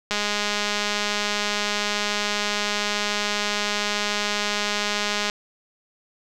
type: click train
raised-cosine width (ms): 0.2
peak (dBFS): -7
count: 1075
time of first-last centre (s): 0.11-5.298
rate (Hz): 207
effects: none